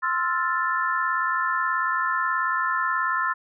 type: chord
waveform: sine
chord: F major seventh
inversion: second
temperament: equal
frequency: 1046.5 / 1318.5 / 1396.9 / 1760 Hz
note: C6 / E6 / F6 / A6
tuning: 0 / 0 / 0 / 0 cents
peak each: -26 / -27 / -29 / -27 dBFS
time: 0.02-3.34 s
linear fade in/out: 20 ms
effects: none